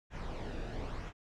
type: noise with flanger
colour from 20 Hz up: brown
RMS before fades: -40 dBFS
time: 0.1-1.13 s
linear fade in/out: 50 ms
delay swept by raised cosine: 0.22 to 0.96 ms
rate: 1 Hz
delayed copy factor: -0.5
effects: low-pass 5000 Hz 12 dB/octave